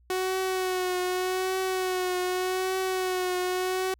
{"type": "tone with vibrato", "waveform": "sawtooth", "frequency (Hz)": 370, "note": "F#4", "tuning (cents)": 0, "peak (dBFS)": -22, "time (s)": [0.1, 3.94], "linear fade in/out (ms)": 2, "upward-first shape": "triangle", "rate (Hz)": 0.84, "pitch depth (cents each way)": 37, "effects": ["added 60 Hz sine -57 dBFS peak until 3.99 s"]}